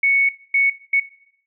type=tone bursts at uneven times; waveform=sine; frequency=2217 Hz; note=C#7; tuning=in tune; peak=-13 dBFS; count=3; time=0.03-0.29 / 0.54-0.7 / 0.93-1 s; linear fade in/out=5 ms; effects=noise-tail reverb RT60 0.7 s tail -19 dB re dry